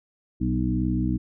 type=harmonic tone with a mistuned harmonic; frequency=62.1 Hz; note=B1; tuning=10 cents sharp; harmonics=1 / 2 / 3 / 4 / 5; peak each=-28 / -28 / -28 / -28 / -28 dBFS; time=0.4-1.18 s; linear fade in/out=20 ms; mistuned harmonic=3; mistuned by=+40 cents; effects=none